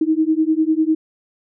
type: beating tone pair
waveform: sine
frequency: 311.1 / 321.1 Hz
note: D#4 / E4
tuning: 0 / -45 cents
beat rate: 10 Hz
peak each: -17 dBFS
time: 0.01-0.95 s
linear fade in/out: 5 ms
effects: none